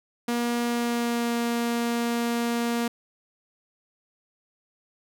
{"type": "tone with pitch glide", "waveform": "sawtooth", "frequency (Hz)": [238.2, 235.5], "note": ["A#3", "A#3"], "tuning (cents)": [38, 18], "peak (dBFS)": -20, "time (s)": [0.28, 2.88], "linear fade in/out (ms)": 5, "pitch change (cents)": -20, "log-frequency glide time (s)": [0.65, 1.34], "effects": []}